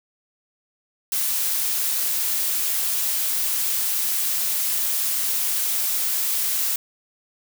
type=noise; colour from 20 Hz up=blue; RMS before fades=-23 dBFS; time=1.12-6.76 s; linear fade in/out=2 ms; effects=none